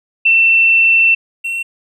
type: tone pair in turn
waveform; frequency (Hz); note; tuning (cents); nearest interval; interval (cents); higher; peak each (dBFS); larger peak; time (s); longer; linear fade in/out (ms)
sine / triangle; 2687 / 2717; E7 / F7; +33 / -48; unison; 19; second; -7 / -16; first; 0.25-1.15 / 1.44-1.63; first; 10
effects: none